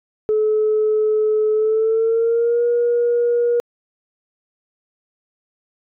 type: tone with pitch glide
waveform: sine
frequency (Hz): 430 to 477.1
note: A4 to A#4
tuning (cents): -40 to +40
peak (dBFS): -13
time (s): 0.29-3.6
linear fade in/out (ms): 0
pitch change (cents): +180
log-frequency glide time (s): 1.53-2.64
effects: tanh soft clip ceiling -10 dBFS